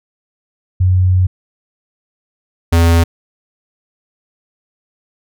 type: tone pair in turn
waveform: sine / square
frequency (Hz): 92 / 83.98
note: F#2 / E2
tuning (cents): -9 / +33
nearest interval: major second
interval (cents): 158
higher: first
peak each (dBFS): -8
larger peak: neither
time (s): 0.8-1.27 / 2.72-3.04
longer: first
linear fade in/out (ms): 10
effects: none